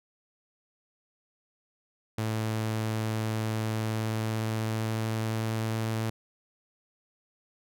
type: tone with pitch glide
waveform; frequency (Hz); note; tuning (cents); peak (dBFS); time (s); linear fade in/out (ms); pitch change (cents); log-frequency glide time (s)
sawtooth; 110 to 111.54; A2 to A2; 0 to +24; -24; 2.18-6.1; 5; +24; 3.74-5.79
effects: none